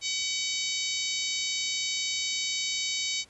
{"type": "harmonic tone", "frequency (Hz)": 756, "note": "F#5", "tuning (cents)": 37, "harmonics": [3, 4, 5, 6, 7, 8, 9, 10], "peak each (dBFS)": [-35, -37, -34, -35, -39, -36, -40, -40], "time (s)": [0.01, 3.25], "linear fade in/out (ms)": 50, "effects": ["pink hiss -59 dBFS RMS until 3.29 s", "resampled to 24000 Hz"]}